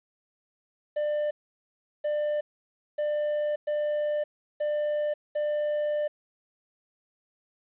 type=tone bursts at uneven times; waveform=triangle; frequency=596 Hz; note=D5; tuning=25 cents sharp; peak=-23 dBFS; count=6; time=0.96-1.31 / 2.04-2.41 / 2.98-3.56 / 3.67-4.24 / 4.6-5.14 / 5.35-6.08 s; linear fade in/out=10 ms; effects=resampled to 8000 Hz + 10-bit